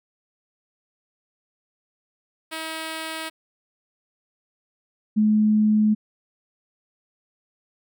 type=tone pair in turn; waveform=5% pulse / sine; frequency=320 / 213.6 Hz; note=D#4 / G#3; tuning=+49 / +49 cents; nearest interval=perfect fifth; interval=700 cents; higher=first; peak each=-18 / -15 dBFS; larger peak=second; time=2.51-3.3 / 5.16-5.95 s; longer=neither; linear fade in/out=20 ms; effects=none